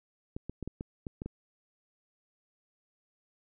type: clicks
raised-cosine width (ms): 3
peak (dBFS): -24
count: 8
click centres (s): 0.365 / 0.496 / 0.627 / 0.676 / 0.809 / 1.068 / 1.219 / 1.26
effects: none